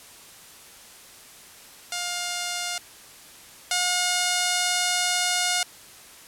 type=tone pair in turn; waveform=5% pulse; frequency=708 / 717.9 Hz; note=F5 / F5; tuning=+23 / +48 cents; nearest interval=unison; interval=25 cents; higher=second; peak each=-16 / -10 dBFS; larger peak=second; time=1.92-2.78 / 3.71-5.63 s; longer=second; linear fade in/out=2 ms; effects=white hiss -47 dBFS RMS until 6.27 s + low-pass 12000 Hz 12 dB/octave